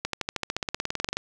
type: accelerating click train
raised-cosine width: 0.2 ms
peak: -10 dBFS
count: 20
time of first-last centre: 0.05-1.17 s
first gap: 83 ms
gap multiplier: 0.96
effects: none